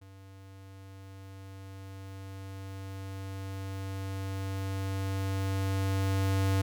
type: tone with level ramp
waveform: square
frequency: 96.6 Hz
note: G2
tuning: 25 cents flat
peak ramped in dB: -50 to -25 dBFS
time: 0.01-6.62 s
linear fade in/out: 10 ms
effects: none